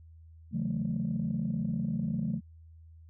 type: chord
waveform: sine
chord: F# minor seventh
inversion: second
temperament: equal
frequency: 138.59 / 164.81 / 185 / 220 Hz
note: C#3 / E3 / F#3 / A3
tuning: 0 / 0 / 0 / 0 cents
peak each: -35 / -34 / -34 / -32 dBFS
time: 0.51-2.41 s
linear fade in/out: 50 ms
effects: tanh soft clip ceiling -22 dBFS + added 81 Hz sine -50 dBFS peak until 3.09 s